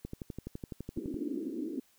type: click train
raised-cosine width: 3 ms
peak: -26 dBFS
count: 14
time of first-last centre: 0.05-1.142 s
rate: 11.9 Hz
type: band-pass noise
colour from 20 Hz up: white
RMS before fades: -37 dBFS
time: 0.96-1.8 s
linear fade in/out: 5 ms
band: 250 to 350 Hz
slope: 48 dB/octave
effects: white hiss -67 dBFS RMS until 1.98 s